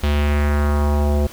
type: tone with low-pass filter sweep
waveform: square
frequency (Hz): 73.2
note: D2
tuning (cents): -5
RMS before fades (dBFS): -17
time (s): 0.03-1.27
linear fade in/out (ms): 5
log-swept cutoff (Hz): 3600 to 570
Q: 1.9
effects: pink hiss -39 dBFS RMS until 1.32 s